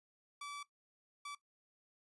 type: tone bursts at uneven times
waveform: sawtooth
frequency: 1154 Hz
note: D6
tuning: 31 cents flat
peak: -40 dBFS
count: 2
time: 0.41-0.63 / 1.25-1.35 s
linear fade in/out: 5 ms
effects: noise-tail reverb RT60 0.1 s tail -17 dB re dry + resampled to 24000 Hz